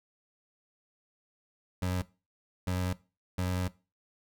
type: tone bursts at uneven times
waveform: 25% pulse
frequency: 91 Hz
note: F#2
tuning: 28 cents flat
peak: -25 dBFS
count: 3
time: 1.82-2.02 / 2.67-2.93 / 3.38-3.68 s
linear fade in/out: 5 ms
effects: noise-tail reverb RT60 0.3 s tail -19 dB re dry